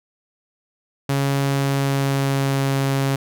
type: tone with pitch glide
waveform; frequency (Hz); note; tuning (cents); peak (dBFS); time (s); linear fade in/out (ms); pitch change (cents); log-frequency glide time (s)
sawtooth; 138.59 to 136.68; C#3 to C#3; 0 to -24; -14; 1.09-3.16; 5; -24; 1.5-2.72
effects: none